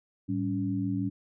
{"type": "tone cluster", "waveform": "sine", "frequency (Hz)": [109.3, 194.6, 281.3], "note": ["A2", "G3", "C#4"], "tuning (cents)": [-11, -12, 26], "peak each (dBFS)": [-33, -32, -30], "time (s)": [0.28, 1.1], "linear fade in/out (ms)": 20, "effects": []}